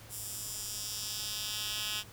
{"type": "tone with high-pass filter sweep", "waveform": "10% pulse", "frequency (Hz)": 211.8, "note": "G#3", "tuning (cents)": 34, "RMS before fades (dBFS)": -38, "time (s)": [0.09, 2.04], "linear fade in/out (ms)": 50, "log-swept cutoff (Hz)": [8700, 2800], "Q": 1.4, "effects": ["added 109 Hz sine -53 dBFS peak until 2.12 s", "pink hiss -53 dBFS RMS until 2.12 s"]}